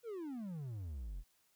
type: exponential sweep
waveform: triangle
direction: down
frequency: 493.9 to 38.81 Hz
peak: -39 dBFS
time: 0.03-1.24 s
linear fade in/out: 50 ms
effects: white hiss -74 dBFS RMS until 1.55 s